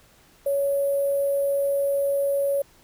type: tone with sample-and-hold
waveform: sine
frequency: 559 Hz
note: C#5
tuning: 14 cents sharp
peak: -20 dBFS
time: 0.46-2.62 s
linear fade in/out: 5 ms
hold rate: 11025 Hz
effects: pink hiss -56 dBFS RMS until 2.83 s